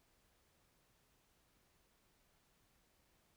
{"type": "silence", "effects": ["pink hiss -75 dBFS RMS until 3.36 s"]}